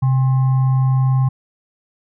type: tone with frequency modulation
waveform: sine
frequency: 130.81 Hz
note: C3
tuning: in tune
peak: -12 dBFS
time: 0.02-1.29 s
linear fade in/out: 10 ms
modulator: 933 Hz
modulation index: 0.2
effects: none